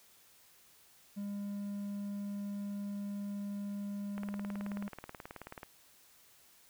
triangle tone, 202.2 Hz, G#3, 46 cents flat, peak -35 dBFS, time 1.16-4.89 s, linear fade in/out 20 ms
click train, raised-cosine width 0.5 ms, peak -29 dBFS, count 28, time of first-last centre 4.18-5.632 s, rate 18.6 Hz
effects white hiss -63 dBFS RMS until 6.69 s

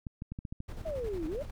clicks, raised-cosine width 5 ms, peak -26 dBFS, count 7, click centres 0.068 / 0.221 / 0.32 / 0.389 / 0.452 / 0.525 / 0.604 s
brown noise with tremolo, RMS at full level -39 dBFS, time 0.68-1.51 s, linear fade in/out 10 ms, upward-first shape square, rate 11 Hz, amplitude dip 45%
sine exponential two-way sweep, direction down then up, 665 to 300 to 630 Hz, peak -33 dBFS, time 0.85-1.43 s, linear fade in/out 10 ms, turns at 1.27 s
effects none

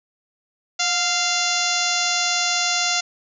harmonic tone with a mistuned harmonic, 694 Hz, F5, 11 cents flat, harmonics 1 / 2 / 3 / 4 / 5 / 6 / 7 / 8 / 9 / 10, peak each -28 / -28 / -28 / -28 / -28 / -28 / -28 / -28 / -28 / -28 dBFS, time 0.79-3.01 s, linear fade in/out 10 ms, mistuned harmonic 1, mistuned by +55 cents, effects none

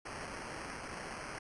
white noise with sample-and-hold, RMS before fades -44 dBFS, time 0.05-1.39 s, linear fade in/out 10 ms, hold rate 3675 Hz, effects resampled to 24000 Hz

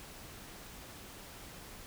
silence, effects pink hiss -50 dBFS RMS until 1.86 s

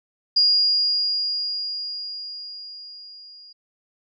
sine tone with level ramp, 4849 Hz, D#8, 45 cents flat, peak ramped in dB -13 to -43 dBFS, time 0.36-3.53 s, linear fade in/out 10 ms, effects none

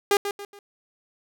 sawtooth tone with echo, 404.4 Hz, G#4, 46 cents flat, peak -13 dBFS, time 0.11-0.17 s, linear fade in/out 2 ms, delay 140 ms, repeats 3, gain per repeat -9 dB, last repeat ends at 0.59 s, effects none

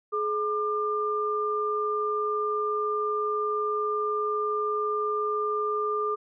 sine tone pair together, 423.6 / 1198 Hz, G#4 / D6, +34 / +34 cents, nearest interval octave + tritone, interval 1800 cents, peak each -28 / -27 dBFS, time 0.12-6.16 s, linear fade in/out 20 ms, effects none

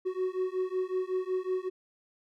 triangle beating tone pair, 368.7 / 374.1 Hz, F#4 / F#4, -6 / +19 cents, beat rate 5.4 Hz, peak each -30 dBFS, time 0.05-1.7 s, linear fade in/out 20 ms, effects none

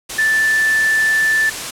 sine tone in noise, 1760 Hz, A6, in tune, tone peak -12 dBFS, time 0.18-1.5 s, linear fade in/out 10 ms, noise white, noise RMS -25 dBFS, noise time 0.09-1.71 s, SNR +10 dB, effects low-pass 10000 Hz 12 dB/octave

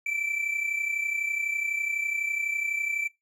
triangle tone pair together, 2326 / 2358 Hz, D7 / D7, -17 / +6 cents, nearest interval unison, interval 23 cents, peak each -26 / -32 dBFS, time 0.06-3.08 s, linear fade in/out 5 ms, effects noise-tail reverb RT60 0.2 s tail -21 dB re dry

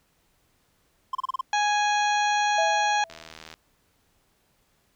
triangle tone bursts, 1046.5 Hz, C6, in tune, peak -22 dBFS, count 6, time 1.13-1.411 s, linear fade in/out 5 ms, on 21 ms, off 31 ms
harmonic tone, 830.6 Hz, G#5, in tune, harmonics 1 / 2 / 3 / 4 / 5 / 7 / 8, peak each -22 / -28 / -32 / -34 / -36 / -39 / -40 dBFS, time 1.53-3.04 s, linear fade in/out 2 ms
sine tone with exponential decay, 659.3 Hz, E5, in tune, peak -22 dBFS, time 2.58-3.32 s, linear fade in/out 5 ms, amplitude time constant 160 ms
click train, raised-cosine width 0.2 ms, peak -24 dBFS, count 36, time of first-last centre 3.1-3.54 s, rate 79.6 Hz
effects pink hiss -67 dBFS RMS until 4.95 s

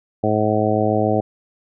harmonic tone, 107.2 Hz, A2, 45 cents flat, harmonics 1 / 2 / 3 / 4 / 5 / 6 / 7, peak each -23 / -23 / -23 / -23 / -23 / -23 / -23 dBFS, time 0.23-1.21 s, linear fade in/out 10 ms, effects none

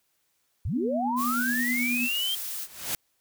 sine linear sweep, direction up, 57.9 to 3211 Hz, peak -26 dBFS, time 0.65-2.35 s, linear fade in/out 5 ms
sine tone with tremolo, 244 Hz, B3, 21 cents flat, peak -26 dBFS, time 0.72-2.09 s, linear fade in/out 50 ms, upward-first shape triangle, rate 9.3 Hz, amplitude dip 40%
blue noise, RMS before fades -34 dBFS, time 1.16-2.68 s, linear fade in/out 50 ms
white noise with exponential growth, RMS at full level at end -27 dBFS, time 2.5-2.95 s, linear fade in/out 1 ms, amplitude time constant 96 ms
effects white hiss -72 dBFS RMS until 3.2 s

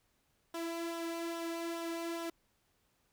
sawtooth tone with flanger, 334.8 Hz, E4, 27 cents sharp, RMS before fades -39 dBFS, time 0.54-2.3 s, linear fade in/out 5 ms, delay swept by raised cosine 0.43 to 2.43 ms, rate 2.4 Hz, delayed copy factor -0.5, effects pink hiss -75 dBFS RMS until 3.12 s

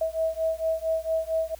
sine beating tone pair, 644 / 648.4 Hz, E5 / E5, -41 / -29 cents, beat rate 4.4 Hz, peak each -27 dBFS, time 0.01-1.55 s, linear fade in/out 5 ms, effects added 60 Hz sine -48 dBFS peak until 1.59 s + white hiss -53 dBFS RMS until 1.59 s

